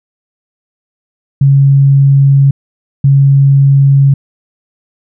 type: tone pair in turn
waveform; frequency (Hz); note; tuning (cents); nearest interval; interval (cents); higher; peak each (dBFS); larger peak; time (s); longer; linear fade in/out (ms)
sine; 138.3 / 138.3; C#3 / C#3; -4 / -4; unison; 0; neither; -3; neither; 1.41-2.51 / 3.04-4.14; neither; 5
effects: none